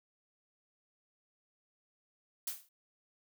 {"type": "noise with exponential decay", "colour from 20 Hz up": "blue", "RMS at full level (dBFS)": -33, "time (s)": [2.47, 2.69], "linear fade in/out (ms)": 5, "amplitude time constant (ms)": 46, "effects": []}